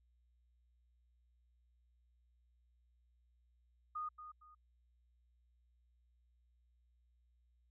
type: tone with echo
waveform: sine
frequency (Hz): 1232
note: D#6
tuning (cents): -17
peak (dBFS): -39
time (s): 3.95-4.09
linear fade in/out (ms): 10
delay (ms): 230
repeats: 2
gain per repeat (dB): -10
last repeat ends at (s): 4.55
effects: added 60 Hz sine -70 dBFS peak until 7.7 s